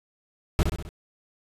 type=noise with echo; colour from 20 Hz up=brown; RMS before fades=-19 dBFS; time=0.59-0.63 s; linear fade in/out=0 ms; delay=65 ms; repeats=4; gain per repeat=-5 dB; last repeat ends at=0.89 s; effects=resampled to 32000 Hz